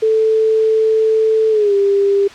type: tone with pitch glide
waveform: sine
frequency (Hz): 440 to 398.8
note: A4 to G4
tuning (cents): 0 to +30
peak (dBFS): -10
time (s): 0.02-2.28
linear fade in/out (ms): 10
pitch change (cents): -170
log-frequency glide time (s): 1.5-1.74
effects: white hiss -36 dBFS RMS until 2.34 s + low-pass 4000 Hz 12 dB/octave